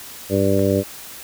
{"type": "harmonic tone", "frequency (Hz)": 98, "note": "G2", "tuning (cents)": 0, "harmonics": [1, 2, 3, 4, 5, 6], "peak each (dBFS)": [-22, -22, -22, -22, -22, -22], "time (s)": [0.29, 0.84], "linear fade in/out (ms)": 50}
{"type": "click", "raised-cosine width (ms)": 0.5, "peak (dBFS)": -21, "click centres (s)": 0.593}
{"effects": ["white hiss -37 dBFS RMS until 1.23 s"]}